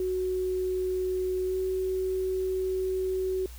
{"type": "tone with pitch glide", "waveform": "sine", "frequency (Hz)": [370, 374.7], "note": ["F#4", "F#4"], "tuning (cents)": [0, 22], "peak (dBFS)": -26, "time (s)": [0, 3.46], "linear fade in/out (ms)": 2, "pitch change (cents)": 22, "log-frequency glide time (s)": [1.45, 1.57], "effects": ["added 60 Hz sine -41 dBFS peak until 3.58 s", "white hiss -52 dBFS RMS until 3.58 s"]}